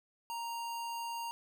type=tone; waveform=square; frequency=932.3 Hz; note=A#5; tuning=in tune; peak=-38 dBFS; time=0.3-1.31 s; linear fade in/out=0 ms; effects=none